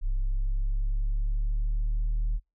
sine exponential sweep, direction up, 32.88 to 38.89 Hz, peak -21 dBFS, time 0.01-2.4 s, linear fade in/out 50 ms, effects noise-tail reverb RT60 0.2 s tail -26 dB re dry + tanh soft clip ceiling -23 dBFS

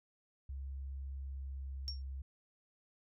sine tone with pitch glide, 67.8 to 67.1 Hz, C#2 to C2, -38 to +44 cents, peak -40 dBFS, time 0.49-2.22 s, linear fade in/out 5 ms, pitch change -18 cents, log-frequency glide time 1.18-1.96 s
sine tone with exponential decay, 5510 Hz, F8, 24 cents flat, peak -34 dBFS, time 1.88-2.02 s, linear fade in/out 0 ms, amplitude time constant 30 ms
effects tanh soft clip ceiling -28 dBFS

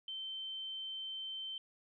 sine tone, 3100 Hz, G7, 20 cents flat, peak -40 dBFS, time 0.08-1.58 s, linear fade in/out 2 ms, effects none

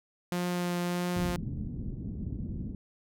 sawtooth tone with vibrato, 176.6 Hz, F3, 20 cents sharp, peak -25 dBFS, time 0.32-1.36 s, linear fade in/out 0 ms, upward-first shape triangle, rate 1.6 Hz, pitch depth 12 cents each way
white low-pass noise, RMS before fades -36 dBFS, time 1.16-2.75 s, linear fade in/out 2 ms, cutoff 220 Hz, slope 24 dB/octave
effects none

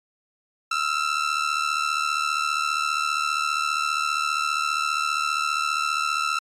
sawtooth ring-modulated tone, 1333 Hz, E6, 19 cents sharp, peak -15 dBFS, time 0.71-6.39 s, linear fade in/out 5 ms, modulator 37.5 Hz, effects low-pass 7000 Hz 12 dB/octave + MP3 96 kbps

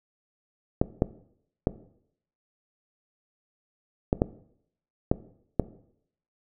clicks, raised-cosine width 2 ms, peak -7 dBFS, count 7, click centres 0.815 / 1.021 / 1.671 / 4.129 / 4.219 / 5.115 / 5.597 s, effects noise-tail reverb RT60 0.7 s tail -17 dB re dry

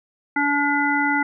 harmonic tone, 287.2 Hz, D4, 39 cents flat, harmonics 1 / 3 / 5 / 7, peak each -23 / -23 / -23 / -23 dBFS, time 0.36-1.23 s, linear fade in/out 5 ms, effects none

